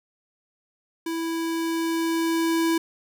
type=tone with level ramp; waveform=square; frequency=329.6 Hz; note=E4; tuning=in tune; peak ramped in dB=-27 to -20 dBFS; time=1.06-2.78 s; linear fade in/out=5 ms; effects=none